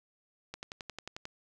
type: click train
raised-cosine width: 0.2 ms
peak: -23 dBFS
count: 9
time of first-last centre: 0.54-1.254 s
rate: 11.2 Hz
effects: none